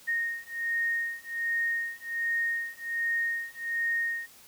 sine beating tone pair, 1854 / 1855.3 Hz, A#6 / A#6, -10 / -9 cents, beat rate 1.3 Hz, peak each -31 dBFS, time 0.07-4.27 s, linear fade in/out 20 ms, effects white hiss -54 dBFS RMS until 4.47 s

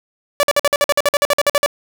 sawtooth tone bursts, 577 Hz, D5, 31 cents flat, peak -7 dBFS, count 16, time 0.4-1.661 s, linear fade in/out 0 ms, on 31 ms, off 51 ms, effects none

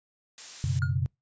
blue noise, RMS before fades -38 dBFS, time 0.38-0.79 s, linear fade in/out 0 ms
sine chord, F# suspended fourth, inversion none, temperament equal, 92.5 / 123.47 / 138.59 Hz, F#2 / B2 / C#3, 0 / 0 / 0 cents, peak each -29 dBFS, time 0.64-1.06 s, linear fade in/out 0 ms
triangle tone with exponential decay, 1426 Hz, F6, 36 cents sharp, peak -26 dBFS, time 0.82-0.97 s, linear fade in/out 1 ms, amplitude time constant 32 ms
effects noise-tail reverb RT60 0.2 s tail -26 dB re dry + resampled to 16000 Hz

